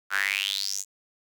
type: tone with high-pass filter sweep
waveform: sawtooth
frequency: 98.5 Hz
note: G2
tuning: 9 cents sharp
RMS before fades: -28 dBFS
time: 0.1-0.85 s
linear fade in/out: 50 ms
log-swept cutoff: 1400 to 7300 Hz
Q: 6.9
effects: none